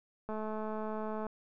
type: click train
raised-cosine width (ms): 1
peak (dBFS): -26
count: 212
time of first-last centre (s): 0.29-1.267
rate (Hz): 216
effects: none